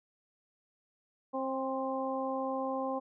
harmonic tone with a mistuned harmonic, 265.5 Hz, C4, 25 cents sharp, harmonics 1 / 2 / 3 / 4, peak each -37 / -35 / -38 / -39 dBFS, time 1.33-3 s, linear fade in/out 20 ms, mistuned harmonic 4, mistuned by -22 cents, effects none

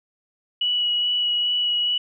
sine tone with vibrato, 2931 Hz, F#7, 17 cents flat, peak -19 dBFS, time 0.61-1.98 s, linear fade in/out 5 ms, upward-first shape sine, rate 2.4 Hz, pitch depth 11 cents each way, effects none

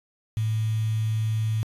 sine tone with quantisation, 109.8 Hz, A2, 3 cents flat, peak -22 dBFS, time 0.37-1.63 s, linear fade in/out 0 ms, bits 7, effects resampled to 32000 Hz

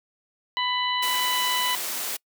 harmonic tone, 995 Hz, B5, 13 cents sharp, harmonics 1 / 2 / 3 / 4, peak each -27 / -30 / -28 / -32 dBFS, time 0.57-1.75 s, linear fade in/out 0 ms
white noise, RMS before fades -30 dBFS, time 1.02-2.17 s, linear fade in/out 10 ms
effects noise-tail reverb RT60 0.1 s tail -26 dB re dry + high-pass 300 Hz 12 dB/octave

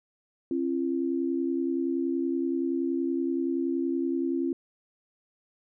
sine tone pair together, 269.4 / 340 Hz, C#4 / F4, -49 / -46 cents, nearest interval major third, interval 403 cents, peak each -28 dBFS, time 0.51-4.53 s, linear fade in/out 2 ms, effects none

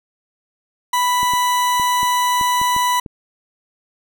40% pulse tone, 987.8 Hz, B5, in tune, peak -14 dBFS, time 0.93-3 s, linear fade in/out 5 ms
clicks, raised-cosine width 3 ms, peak -19 dBFS, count 8, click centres 1.231 / 1.336 / 1.798 / 2.031 / 2.412 / 2.615 / 2.764 / 3.062 s
effects none

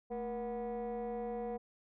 sine tone with frequency modulation, 476.7 Hz, A#4, 39 cents sharp, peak -34 dBFS, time 0.1-1.58 s, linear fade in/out 20 ms, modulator 257 Hz, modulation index 1, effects tanh soft clip ceiling -35 dBFS

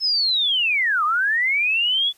sine linear two-way sweep, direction down then up, 5274 to 1174.7 to 3458 Hz, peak -17 dBFS, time 0-2.13 s, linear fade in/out 50 ms, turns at 1.04 s, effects white hiss -57 dBFS RMS until 2.17 s + resampled to 32000 Hz

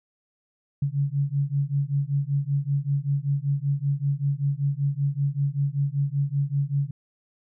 sine beating tone pair, 138.4 / 143.6 Hz, C#3 / D3, -2 / -39 cents, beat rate 5.2 Hz, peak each -25 dBFS, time 0.82-6.91 s, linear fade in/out 5 ms, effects none

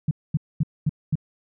sine tone bursts, 152.2 Hz, D#3, 38 cents flat, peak -17 dBFS, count 5, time 0.08-1.155 s, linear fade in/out 5 ms, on 31 ms, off 230 ms, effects none

